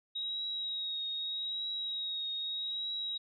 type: tone with vibrato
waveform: sine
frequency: 3800 Hz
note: A#7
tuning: 33 cents sharp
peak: -34 dBFS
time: 0.15-3.18 s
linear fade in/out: 10 ms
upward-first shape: triangle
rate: 0.81 Hz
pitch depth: 33 cents each way
effects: none